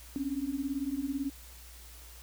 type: beating tone pair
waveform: sine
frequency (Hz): 264.5 / 282.5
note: C4 / C#4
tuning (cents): +19 / +33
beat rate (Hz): 18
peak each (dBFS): -35 / -33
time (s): 0.16-1.3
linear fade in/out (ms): 0
effects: added 60 Hz sine -50 dBFS peak until 2.22 s + white hiss -53 dBFS RMS until 2.22 s